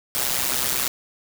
white noise with amplitude modulation, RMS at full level -20 dBFS, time 0.15-0.88 s, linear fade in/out 0 ms, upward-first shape sine, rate 130 Hz, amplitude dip 80%, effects none

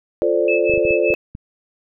sine chord, D minor seventh, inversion first, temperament equal, 349.2 / 440 / 523.3 / 587.3 Hz, F4 / A4 / C5 / D5, 0 / 0 / 0 / 0 cents, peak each -20 dBFS, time 0.22-1.14 s, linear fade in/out 0 ms
sine tone with tremolo, 2609 Hz, E7, 18 cents flat, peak -18 dBFS, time 0.48-1.15 s, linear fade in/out 2 ms, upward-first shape sine, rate 5.2 Hz, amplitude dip 95%
clicks, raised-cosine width 5 ms, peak -19 dBFS, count 7, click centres 0.697 / 0.738 / 0.777 / 0.852 / 0.908 / 1.104 / 1.351 s
effects none

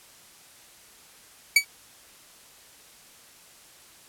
sawtooth tone with exponential decay, 2276 Hz, C#7, 45 cents sharp, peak -7 dBFS, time 1.56-1.65 s, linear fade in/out 5 ms, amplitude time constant 19 ms, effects white hiss -52 dBFS RMS until 4.08 s + low-pass 12000 Hz 12 dB/octave

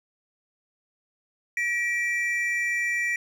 triangle tone pair together, 1922 / 2341 Hz, B6 / D7, -48 / -6 cents, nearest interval minor third, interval 342 cents, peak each -24 / -26 dBFS, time 1.57-3.16 s, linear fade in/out 2 ms, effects none

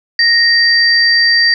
sine tone pair together, 1864.7 / 4684 Hz, A#6 / D8, 0 / -5 cents, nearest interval octave + major third, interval 1595 cents, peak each -10 dBFS, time 0.19-1.54 s, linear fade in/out 2 ms, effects none

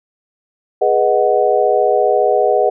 sine chord, G# minor seventh, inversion none, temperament equal with one note detuned, 415.3 / 489.9 / 622.3 / 740 Hz, G#4 / B4 / D#5 / F#5, 0 / -14 / 0 / 0 cents, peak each -16 dBFS, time 0.81-2.7 s, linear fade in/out 10 ms, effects none

